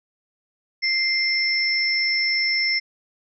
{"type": "tone pair together", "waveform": "sine", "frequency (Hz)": [2095, 5328], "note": ["C7", "E8"], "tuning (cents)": [2, 18], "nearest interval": "octave + major third", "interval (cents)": 1616, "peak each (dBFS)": [-21, -22], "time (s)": [0.82, 2.8], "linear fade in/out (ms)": 20, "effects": []}